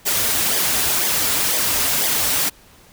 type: noise with flanger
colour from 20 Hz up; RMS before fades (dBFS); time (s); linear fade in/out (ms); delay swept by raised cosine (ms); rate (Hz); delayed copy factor
white; -19; 0.05-2.5; 20; 0.71 to 6.11; 2; -0.65
effects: pink hiss -49 dBFS RMS until 2.92 s